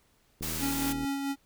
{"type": "click train", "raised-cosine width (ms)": 3, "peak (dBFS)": -28, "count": 52, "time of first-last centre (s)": [0.41, 1.047], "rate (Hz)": 80.1}
{"type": "noise", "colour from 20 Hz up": "white", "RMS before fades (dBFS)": -35, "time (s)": [0.42, 0.93], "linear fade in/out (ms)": 10}
{"type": "tone with tremolo", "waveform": "square", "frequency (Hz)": 277.2, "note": "C#4", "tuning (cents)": 0, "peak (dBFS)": -29, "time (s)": [0.59, 1.36], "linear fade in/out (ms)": 50, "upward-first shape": "sine", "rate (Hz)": 4.5, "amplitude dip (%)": 35}
{"effects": ["pink hiss -67 dBFS RMS until 1.45 s"]}